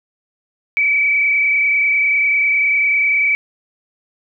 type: tone with frequency modulation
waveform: sine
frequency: 2291 Hz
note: D7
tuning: 44 cents flat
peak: -12 dBFS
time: 0.77-3.35 s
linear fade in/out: 0 ms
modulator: 30.1 Hz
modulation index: 1.5
effects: none